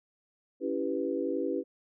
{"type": "chord", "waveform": "sine", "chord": "C# half-diminished seventh", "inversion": "none", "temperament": "equal with one note detuned", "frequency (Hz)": [278.8, 329.6, 392, 493.9], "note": ["C#4", "E4", "G4", "B4"], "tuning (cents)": [10, 0, 0, 0], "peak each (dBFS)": -34, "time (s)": [0.6, 1.64], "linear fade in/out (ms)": 50, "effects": []}